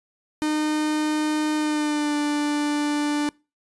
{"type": "tone with pitch glide", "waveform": "45% pulse", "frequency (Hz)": [305.4, 294.5], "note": ["D#4", "D4"], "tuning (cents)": [-32, 5], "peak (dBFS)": -21, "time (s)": [0.42, 3.29], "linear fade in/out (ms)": 0, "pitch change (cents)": -63, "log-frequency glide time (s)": [1.56, 2.16], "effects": ["noise-tail reverb RT60 0.3 s tail -25 dB re dry", "resampled to 24000 Hz"]}